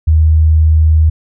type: tone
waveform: sine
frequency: 78.7 Hz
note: D#2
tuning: 20 cents sharp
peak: -5 dBFS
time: 0.07-1.1 s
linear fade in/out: 10 ms
effects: none